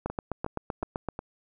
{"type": "two click trains", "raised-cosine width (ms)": 1, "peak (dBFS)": [-20, -16], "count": [4, 9], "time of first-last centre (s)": [[0.1, 1.191], [0.06, 1.087]], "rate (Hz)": [2.75, 7.79], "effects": []}